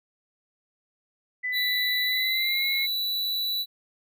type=tone with pitch glide; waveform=sine; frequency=1998 to 2154 Hz; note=B6 to C7; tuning=+20 to +50 cents; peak=-26 dBFS; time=1.43-2.87 s; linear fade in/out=20 ms; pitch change=+130 cents; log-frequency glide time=2.05-2.67 s
type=tone; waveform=square; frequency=3951 Hz; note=B7; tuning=in tune; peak=-26 dBFS; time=1.52-3.66 s; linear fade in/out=50 ms
effects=none